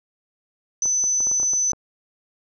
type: tone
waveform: sine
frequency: 6040 Hz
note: F#8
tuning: 35 cents sharp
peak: -18 dBFS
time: 0.82-1.72 s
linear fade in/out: 2 ms
type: clicks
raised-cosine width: 1 ms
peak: -24 dBFS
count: 9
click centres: 0.857 / 1.04 / 1.205 / 1.27 / 1.315 / 1.4 / 1.431 / 1.535 / 1.733 s
effects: none